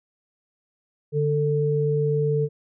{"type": "tone pair together", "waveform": "sine", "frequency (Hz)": [146.83, 444.1], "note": ["D3", "A4"], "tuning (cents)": [0, 16], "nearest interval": "octave + perfect fifth", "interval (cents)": 1916, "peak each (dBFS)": -22, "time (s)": [1.12, 2.49], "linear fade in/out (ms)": 50, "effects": []}